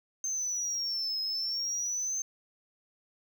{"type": "exponential two-way sweep", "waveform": "sine", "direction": "down then up", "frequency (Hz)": [6310, 5110, 6310], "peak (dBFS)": -28, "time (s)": [0.24, 2.22], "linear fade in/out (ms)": 2, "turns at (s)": 1.21, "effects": ["tanh soft clip ceiling -28 dBFS", "10-bit"]}